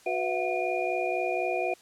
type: tone cluster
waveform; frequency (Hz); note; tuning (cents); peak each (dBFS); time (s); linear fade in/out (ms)
sine; 366 / 496 / 665 / 729 / 2427; F#4 / B4 / E5 / F#5 / D#7; -19 / +7 / +15 / -26 / -44; -32 / -34 / -31 / -32 / -34; 0.06-1.74; 5
effects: white hiss -56 dBFS RMS until 1.81 s + low-pass 9000 Hz 12 dB/octave